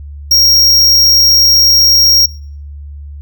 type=tone; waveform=square; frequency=5588 Hz; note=F8; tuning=in tune; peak=-5 dBFS; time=0.31-2.26 s; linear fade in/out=5 ms; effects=noise-tail reverb RT60 0.5 s tail -24 dB re dry + added 72 Hz sine -25 dBFS peak until 3.21 s